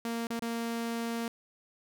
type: tone with dropouts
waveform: sawtooth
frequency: 231.7 Hz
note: A#3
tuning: 10 cents flat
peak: -28 dBFS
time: 0.05-1.28 s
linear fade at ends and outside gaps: 2 ms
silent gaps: 0.27-0.303 / 0.394-0.422 s
effects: none